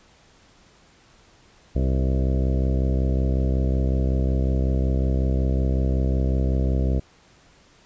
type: harmonic tone with a mistuned harmonic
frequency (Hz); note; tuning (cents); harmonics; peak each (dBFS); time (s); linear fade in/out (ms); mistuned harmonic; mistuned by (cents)
65.41; C2; 0; 1 / 2 / 3 / 4 / 5 / 6 / 7 / 8 / 9 / 10; -20 / -26 / -30 / -32 / -34 / -36 / -37 / -38 / -39 / -40; 1.75-7; 10; 7; +21
effects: pink hiss -55 dBFS RMS until 7.85 s + resampled to 16000 Hz